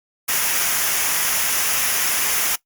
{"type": "noise with comb filter", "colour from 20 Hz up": "white", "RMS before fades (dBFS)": -20, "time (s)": [0.28, 2.56], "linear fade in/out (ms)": 10, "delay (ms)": 0.24, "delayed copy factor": -0.55, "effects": ["noise-tail reverb RT60 0.1 s tail -19 dB re dry", "Opus 48 kbps"]}